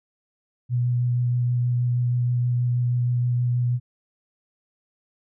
sine tone with vibrato, 122.4 Hz, B2, 15 cents flat, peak -19 dBFS, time 0.69-3.8 s, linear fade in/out 50 ms, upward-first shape sine, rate 6.3 Hz, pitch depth 11 cents each way, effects none

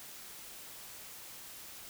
silence, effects white hiss -49 dBFS RMS until 1.89 s

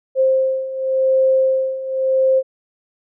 sine beating tone pair, 526 / 526.9 Hz, C5 / C5, +9 / +12 cents, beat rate 0.9 Hz, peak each -19 / -15 dBFS, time 0.15-2.43 s, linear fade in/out 50 ms, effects none

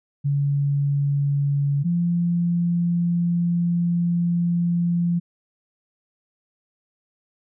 sine tone pair in turn, 141.8 / 172.47 Hz, C#3 / F3, +40 / -21 cents, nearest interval minor third, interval 339 cents, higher second, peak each -18 dBFS, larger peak neither, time 0.24-1.84 / 1.84-5.2 s, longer second, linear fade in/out 20 ms, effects none

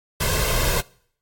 pink noise with comb filter, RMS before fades -21 dBFS, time 0.2-0.81 s, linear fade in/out 10 ms, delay 1.9 ms, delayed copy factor +0.7, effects noise-tail reverb RT60 0.6 s tail -23 dB re dry + AAC 64 kbps

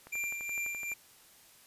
click train, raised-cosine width 0.5 ms, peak -33 dBFS, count 11, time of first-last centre 0.07-0.917 s, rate 11.8 Hz
square tone with tremolo, 2372 Hz, D7, 17 cents sharp, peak -33 dBFS, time 0.12-0.94 s, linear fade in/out 10 ms, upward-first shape sine, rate 2.6 Hz, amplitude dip 45%
effects white hiss -59 dBFS RMS until 1.66 s + resampled to 32000 Hz

